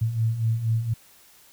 sine beating tone pair, 110 / 114.2 Hz, A2 / A#2, 0 / -35 cents, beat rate 4.2 Hz, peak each -28 / -22 dBFS, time 0.01-0.94 s, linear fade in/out 10 ms, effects white hiss -54 dBFS RMS until 1.52 s

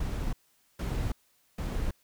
brown noise bursts, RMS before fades -31 dBFS, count 3, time 0-1.91 s, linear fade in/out 5 ms, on 330 ms, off 460 ms, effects white hiss -68 dBFS RMS until 2.03 s

